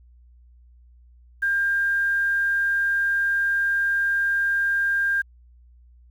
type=tone with quantisation; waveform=sine; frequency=1600 Hz; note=G6; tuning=35 cents sharp; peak=-19 dBFS; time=1.42-5.22 s; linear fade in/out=10 ms; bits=8; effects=added 60 Hz sine -49 dBFS peak until 6.1 s